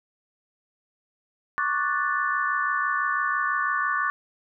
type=chord; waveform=sine; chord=D major seventh; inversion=third; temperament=equal; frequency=1108.7 / 1174.7 / 1480 / 1760 Hz; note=C#6 / D6 / F#6 / A6; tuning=0 / 0 / 0 / 0 cents; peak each=-28 dBFS; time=1.58-4.1 s; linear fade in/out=0 ms; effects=none